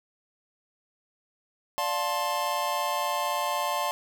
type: chord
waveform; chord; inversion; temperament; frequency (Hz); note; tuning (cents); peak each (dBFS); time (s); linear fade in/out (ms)
square; D minor seventh; none; just; 587.3 / 704.8 / 881 / 1057.2; D5 / F5 / A5 / C6; 0 / +16 / +2 / +18; -34 / -34 / -32 / -31; 1.78-3.91; 0
effects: none